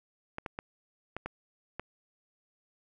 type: clicks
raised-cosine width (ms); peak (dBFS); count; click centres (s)
0.5; -21; 6; 0.384 / 0.462 / 0.589 / 1.166 / 1.26 / 1.796
effects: none